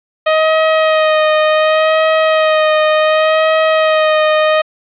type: tone with vibrato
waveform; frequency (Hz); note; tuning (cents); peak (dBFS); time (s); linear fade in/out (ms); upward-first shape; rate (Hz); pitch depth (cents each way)
sawtooth; 626; D#5; +10; -5; 0.26-4.62; 10; sine; 0.68; 23
effects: resampled to 8000 Hz + 7-bit